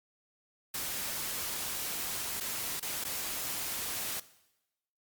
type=noise with dropouts; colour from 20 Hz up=white; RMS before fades=-36 dBFS; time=0.74-4.2 s; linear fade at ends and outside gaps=5 ms; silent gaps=2.402-2.407 / 2.798-2.825 / 3.04-3.049 s; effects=noise-tail reverb RT60 0.9 s tail -17 dB re dry + Opus 48 kbps